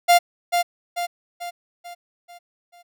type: tone with echo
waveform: 45% pulse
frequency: 698.5 Hz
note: F5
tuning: in tune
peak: -11 dBFS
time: 0.08-0.19 s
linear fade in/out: 20 ms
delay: 440 ms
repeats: 6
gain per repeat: -6 dB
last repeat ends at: 2.83 s
effects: none